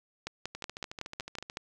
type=two click trains; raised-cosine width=0.2 ms; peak=-23 / -18 dBFS; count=14 / 8; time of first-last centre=0.55-1.499 / 0.27-1.571 s; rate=13.7 / 5.38 Hz; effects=none